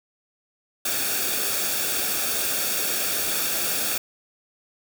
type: noise with comb filter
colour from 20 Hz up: white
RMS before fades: -25 dBFS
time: 0.85-3.98 s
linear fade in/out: 5 ms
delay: 0.99 ms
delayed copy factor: -0.6
effects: none